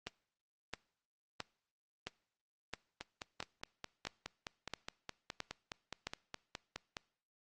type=two click trains; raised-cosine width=0.2 ms; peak=-24 / -21 dBFS; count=20 / 10; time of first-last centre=3.01-6.968 / 0.07-6.07 s; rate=4.8 / 1.5 Hz; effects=noise-tail reverb RT60 0.6 s tail -23 dB re dry + Opus 24 kbps